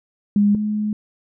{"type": "tone pair in turn", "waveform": "sine", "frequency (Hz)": [204.8, 211.3], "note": ["G#3", "G#3"], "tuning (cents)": [-24, 30], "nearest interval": "minor second", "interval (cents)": 54, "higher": "second", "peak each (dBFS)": [-12, -19], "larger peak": "first", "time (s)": [[0.36, 0.55], [0.55, 0.93]], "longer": "second", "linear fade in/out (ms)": 2, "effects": []}